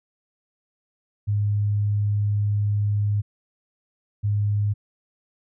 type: tone pair in turn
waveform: sine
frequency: 103.3 / 103.3 Hz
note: G#2 / G#2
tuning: -9 / -9 cents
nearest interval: unison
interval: 0 cents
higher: neither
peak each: -19 dBFS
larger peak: neither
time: 1.27-3.22 / 4.23-4.74 s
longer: first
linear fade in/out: 20 ms
effects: none